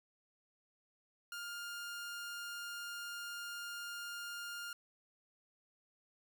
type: tone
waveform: sawtooth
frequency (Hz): 1408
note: F6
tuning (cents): +14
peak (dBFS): -39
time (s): 1.32-4.73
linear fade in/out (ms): 2
effects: none